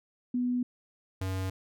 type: tone pair in turn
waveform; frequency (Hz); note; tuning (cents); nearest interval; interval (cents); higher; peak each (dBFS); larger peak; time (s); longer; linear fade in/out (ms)
sine / square; 246.9 / 94.43; B3 / F#2; 0 / +36; octave + perfect fourth; 1664; first; -26 / -31; first; 0.34-0.63 / 1.21-1.5; neither; 5
effects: none